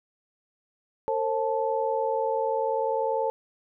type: tone cluster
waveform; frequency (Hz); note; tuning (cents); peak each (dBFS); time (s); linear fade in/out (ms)
sine; 454.6 / 535 / 874; A#4 / C5 / A5; -43 / +38 / -12; -28; 1.08-3.3; 0
effects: none